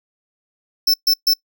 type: tone bursts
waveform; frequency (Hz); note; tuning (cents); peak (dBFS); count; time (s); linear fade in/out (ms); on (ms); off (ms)
square; 5310; E8; +12; -12; 3; 0.87-1.337; 5; 69; 130
effects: noise-tail reverb RT60 0.1 s tail -24 dB re dry